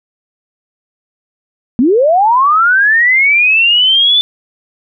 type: linear sweep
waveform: sine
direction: up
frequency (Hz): 220 to 3520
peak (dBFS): -6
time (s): 1.79-4.21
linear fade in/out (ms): 0
effects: none